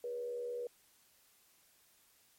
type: tone with frequency modulation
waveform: sine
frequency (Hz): 483.4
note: B4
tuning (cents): -37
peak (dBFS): -37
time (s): 0.04-0.67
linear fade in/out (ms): 2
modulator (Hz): 76.4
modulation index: 0.4
effects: white hiss -68 dBFS RMS until 2.38 s + MP3 64 kbps